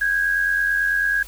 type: tone pair together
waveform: sine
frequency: 1558 / 1647.1 Hz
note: G6 / G#6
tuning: -11 / -15 cents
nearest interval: minor second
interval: 96 cents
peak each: -25 / -18 dBFS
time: 0.01-1.23 s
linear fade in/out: 5 ms
effects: added 50 Hz sine -40 dBFS peak until 1.27 s + white hiss -43 dBFS RMS until 1.27 s